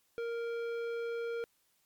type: tone with tanh clipping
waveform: sine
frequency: 466.2 Hz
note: A#4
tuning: in tune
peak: -36 dBFS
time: 0.18-1.44 s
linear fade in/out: 0 ms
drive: 13 dB
effects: white hiss -73 dBFS RMS until 1.85 s + MP3 96 kbps